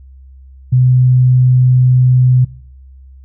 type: tone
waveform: sine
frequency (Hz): 126.8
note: B2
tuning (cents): +46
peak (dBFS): -6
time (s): 0.72-2.45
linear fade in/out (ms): 10
effects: noise-tail reverb RT60 0.6 s tail -21 dB re dry + added 66 Hz sine -35 dBFS peak until 3.24 s